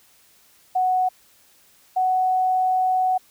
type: tone pair in turn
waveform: sine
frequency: 740 / 743.7 Hz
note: F#5 / F#5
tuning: 0 / +9 cents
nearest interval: unison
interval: 9 cents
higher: second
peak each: -17 / -17 dBFS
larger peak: neither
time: 0.75-1.09 / 1.96-3.18 s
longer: second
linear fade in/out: 10 ms
effects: white hiss -56 dBFS RMS until 3.3 s